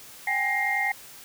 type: tone cluster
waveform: sine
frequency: 772 / 822 / 1886 / 2108 Hz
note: G5 / G#5 / A#6 / C7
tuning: -27 / -18 / +20 / +12 cents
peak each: -31 / -31 / -28 / -26 dBFS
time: 0.27-0.92 s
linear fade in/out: 5 ms
effects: white hiss -46 dBFS RMS until 1.24 s